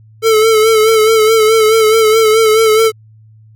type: tone with vibrato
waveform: square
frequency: 440 Hz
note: A4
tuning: in tune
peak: -7 dBFS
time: 0.22-2.92 s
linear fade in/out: 50 ms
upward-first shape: sine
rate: 4.7 Hz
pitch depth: 44 cents each way
effects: added 109 Hz sine -39 dBFS peak until 3.55 s